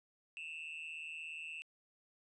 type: tone with amplitude modulation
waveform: triangle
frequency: 2667 Hz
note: E7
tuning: 20 cents sharp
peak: -37 dBFS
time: 0.37-1.62 s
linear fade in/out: 0 ms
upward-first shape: sine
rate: 157 Hz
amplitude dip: 90%
effects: tanh soft clip ceiling -36 dBFS + resampled to 24000 Hz